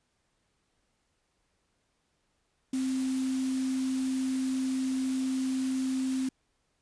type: tone in noise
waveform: sine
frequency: 261.6 Hz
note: C4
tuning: in tune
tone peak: -27 dBFS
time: 2.73-6.29 s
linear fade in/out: 5 ms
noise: white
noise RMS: -43 dBFS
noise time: 2.73-6.29 s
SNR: +13 dB
effects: pink hiss -75 dBFS RMS until 6.81 s + resampled to 22050 Hz